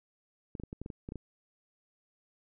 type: clicks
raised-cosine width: 3 ms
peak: -27 dBFS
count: 10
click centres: 0.552 / 0.599 / 0.636 / 0.729 / 0.816 / 0.861 / 0.902 / 1.089 / 1.121 / 1.157 s
effects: none